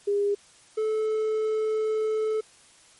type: tone pair in turn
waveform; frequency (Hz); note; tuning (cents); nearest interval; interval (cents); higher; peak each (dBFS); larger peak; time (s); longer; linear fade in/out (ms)
sine / triangle; 405.9 / 434.9; G#4 / A4; -40 / -20; minor second; 120; second; -21; neither; 0.07-0.35 / 0.77-2.41; second; 10
effects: white hiss -55 dBFS RMS until 2.99 s + MP3 48 kbps